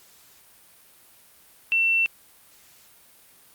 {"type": "tone", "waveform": "sine", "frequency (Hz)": 2700, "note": "E7", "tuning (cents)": 41, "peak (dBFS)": -18, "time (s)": [1.72, 2.06], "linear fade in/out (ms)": 0, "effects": ["white hiss -54 dBFS RMS until 3.54 s", "Opus 48 kbps"]}